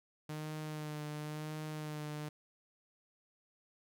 sawtooth tone with vibrato, 152.3 Hz, D#3, 37 cents flat, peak -36 dBFS, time 0.29-2.29 s, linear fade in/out 5 ms, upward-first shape sine, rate 0.95 Hz, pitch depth 25 cents each way, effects none

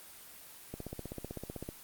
click train, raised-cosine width 2 ms, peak -26 dBFS, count 16, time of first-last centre 0.74-1.689 s, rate 15.8 Hz, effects white hiss -52 dBFS RMS until 1.83 s + Opus 24 kbps

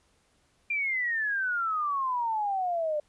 sine exponential sweep, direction down, 2400 to 589 Hz, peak -26 dBFS, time 0.7-3 s, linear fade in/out 5 ms, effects pink hiss -68 dBFS RMS until 3.08 s + resampled to 24000 Hz

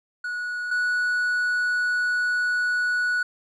triangle tone pair in turn, 1463 / 1470.2 Hz, F#6 / F#6, -20 / -11 cents, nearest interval unison, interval 9 cents, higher second, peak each -25 / -19 dBFS, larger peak second, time 0.24-0.71 / 0.71-3.23 s, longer second, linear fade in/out 5 ms, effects resampled to 24000 Hz

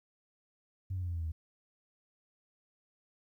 sine tone with pitch steps, 94.4 / 91.66 / 89 / 86.42 / 83.91 / 81.47 / 79.11 Hz, F#2 / F#2 / F2 / F2 / E2 / E2 / D#2, +35 / -16 / +33 / -18 / +31 / -20 / +29 cents, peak -32 dBFS, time 0.9-1.32 s, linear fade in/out 10 ms, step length 60 ms, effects tanh soft clip ceiling -29 dBFS + 12-bit

